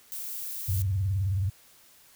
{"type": "noise", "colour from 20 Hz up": "violet", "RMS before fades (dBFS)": -36, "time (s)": [0.12, 0.82], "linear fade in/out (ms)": 0}
{"type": "tone with vibrato", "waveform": "sine", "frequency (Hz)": 95.9, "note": "G2", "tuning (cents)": -37, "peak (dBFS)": -24, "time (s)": [0.68, 1.5], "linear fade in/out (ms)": 10, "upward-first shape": "triangle", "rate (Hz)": 19, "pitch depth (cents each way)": 190}
{"effects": ["white hiss -57 dBFS RMS until 2.15 s"]}